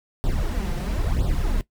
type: noise with flanger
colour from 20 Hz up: brown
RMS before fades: -23 dBFS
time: 0.24-1.61 s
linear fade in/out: 0 ms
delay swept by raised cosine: 0.22 to 5.82 ms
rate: 1 Hz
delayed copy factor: +0.95
effects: noise-tail reverb RT60 0.1 s tail -17 dB re dry